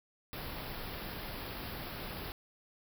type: band-stop noise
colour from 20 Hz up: pink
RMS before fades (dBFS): -42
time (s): 0.33-2.32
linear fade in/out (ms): 0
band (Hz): 5200 to 11000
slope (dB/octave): 96
effects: none